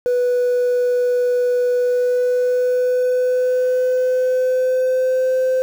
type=tone with pitch glide; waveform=sine; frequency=492.6 to 516.2 Hz; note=B4 to C5; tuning=-5 to -23 cents; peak=-12 dBFS; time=0.06-5.62 s; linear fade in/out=0 ms; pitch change=+82 cents; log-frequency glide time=1.75-5.35 s; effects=tanh soft clip ceiling -13 dBFS + 7-bit